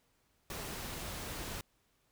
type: noise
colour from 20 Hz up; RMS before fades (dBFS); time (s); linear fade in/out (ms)
pink; -42; 0.5-1.61; 2
effects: pink hiss -74 dBFS RMS until 2.11 s